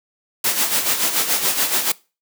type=noise with tremolo; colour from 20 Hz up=white; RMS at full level=-17 dBFS; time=0.44-1.92 s; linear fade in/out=5 ms; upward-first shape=sine; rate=7 Hz; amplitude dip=60%; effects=noise-tail reverb RT60 0.3 s tail -22 dB re dry + high-pass 200 Hz 12 dB/octave